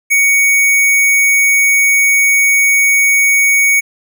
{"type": "tone with sample-and-hold", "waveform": "sine", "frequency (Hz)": 2240, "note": "C#7", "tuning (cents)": 18, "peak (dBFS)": -7, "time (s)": [0.1, 3.81], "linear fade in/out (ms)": 20, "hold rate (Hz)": 8820, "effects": []}